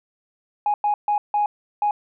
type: tone bursts at uneven times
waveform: sine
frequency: 830.6 Hz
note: G#5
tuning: in tune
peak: -16 dBFS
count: 5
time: 0.66-0.74 / 0.84-0.94 / 1.08-1.18 / 1.34-1.46 / 1.82-1.91 s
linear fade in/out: 2 ms
effects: tanh soft clip ceiling -13 dBFS